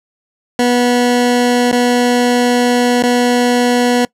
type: tone with dropouts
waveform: 20% pulse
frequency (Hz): 244.3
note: B3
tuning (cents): -19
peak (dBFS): -5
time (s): 0.59-4.05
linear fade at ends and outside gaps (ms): 2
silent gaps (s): 1.715-1.727 / 3.025-3.035
effects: noise-tail reverb RT60 0.1 s tail -23 dB re dry + low-pass 10000 Hz 12 dB/octave